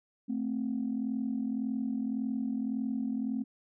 sine tone pair together, 220.8 / 262.6 Hz, A3 / C4, +6 / +6 cents, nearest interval minor third, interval 300 cents, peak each -32 / -32 dBFS, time 0.28-3.44 s, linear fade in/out 20 ms, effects tanh soft clip ceiling -23 dBFS

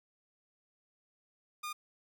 sawtooth tone, 1216 Hz, D#6, 40 cents flat, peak -34 dBFS, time 1.63-1.73 s, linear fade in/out 10 ms, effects none

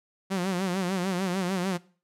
sawtooth tone with vibrato, 185 Hz, F#3, in tune, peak -22 dBFS, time 0.3-1.78 s, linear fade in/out 20 ms, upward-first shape sine, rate 6.7 Hz, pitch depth 99 cents each way, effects noise-tail reverb RT60 0.4 s tail -20 dB re dry + low-pass 11000 Hz 12 dB/octave

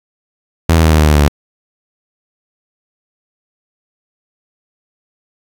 sawtooth tone with pitch steps, 82.41 / 80.95 / 79.51 / 78.1 / 76.71 / 75.35 / 74.02 / 72.7 Hz, E2 / E2 / D#2 / D#2 / D#2 / D2 / D2 / D2, 0 / -31 / +38 / +7 / -24 / +45 / +14 / -17 cents, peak -3 dBFS, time 0.69-1.282 s, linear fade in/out 5 ms, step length 74 ms, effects 7-bit

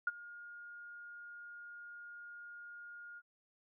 sine tone with ADSR envelope, 1423 Hz, F6, 32 cents sharp, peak -28 dBFS, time 0.07-3.22 s, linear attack 4 ms, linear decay 30 ms, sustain -20 dB, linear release 44 ms, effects none

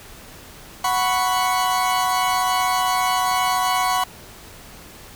40% pulse chord, F# suspended fourth, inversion none, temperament equal, 740 / 987.8 / 1108.7 Hz, F#5 / B5 / C#6, 0 / 0 / 0 cents, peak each -21 / -22 / -22 dBFS, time 0.84-4.04 s, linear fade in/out 5 ms, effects pink hiss -42 dBFS RMS until 5.15 s

